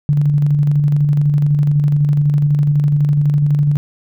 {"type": "tone with tremolo", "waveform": "sine", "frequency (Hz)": 146.1, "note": "D3", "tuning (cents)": -9, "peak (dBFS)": -9, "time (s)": [0.09, 3.77], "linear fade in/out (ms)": 0, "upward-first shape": "square", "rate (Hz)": 12, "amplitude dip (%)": 30, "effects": []}